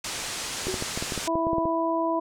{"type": "low-pass noise", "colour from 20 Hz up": "white", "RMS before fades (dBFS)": -33, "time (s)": [0.04, 1.28], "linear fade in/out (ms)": 5, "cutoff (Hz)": 8400, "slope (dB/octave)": 24}
{"type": "clicks", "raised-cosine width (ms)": 2, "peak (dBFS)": -17, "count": 12, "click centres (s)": [0.67, 0.742, 0.824, 0.975, 1.025, 1.122, 1.177, 1.355, 1.469, 1.532, 1.583, 1.655]}
{"type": "tone with exponential decay", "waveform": "sine", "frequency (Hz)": 373.3, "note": "F#4", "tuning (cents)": 15, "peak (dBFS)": -23, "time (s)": [0.68, 0.87], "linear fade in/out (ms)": 2, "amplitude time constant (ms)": 40}
{"type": "harmonic tone", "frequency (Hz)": 329.6, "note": "E4", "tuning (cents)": 0, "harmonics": [1, 2, 3], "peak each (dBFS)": [-27, -27, -27], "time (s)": [1.27, 2.2], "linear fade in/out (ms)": 10}
{"effects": []}